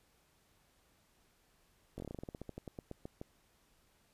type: slowing click train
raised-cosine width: 2 ms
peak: -30 dBFS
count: 19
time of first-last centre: 1.98-3.215 s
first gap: 20 ms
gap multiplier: 1.13
effects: pink hiss -71 dBFS RMS until 4.13 s + resampled to 32000 Hz